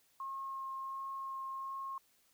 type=tone with vibrato; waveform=sine; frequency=1075 Hz; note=C6; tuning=47 cents sharp; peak=-39 dBFS; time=0.2-1.98 s; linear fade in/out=2 ms; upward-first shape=sine; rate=1.4 Hz; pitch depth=9 cents each way; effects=white hiss -71 dBFS RMS until 2.33 s